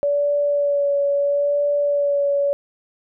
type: tone with vibrato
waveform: sine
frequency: 572 Hz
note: D5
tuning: 46 cents flat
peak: -16 dBFS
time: 0.03-2.53 s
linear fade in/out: 0 ms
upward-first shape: sine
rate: 0.75 Hz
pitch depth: 19 cents each way
effects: none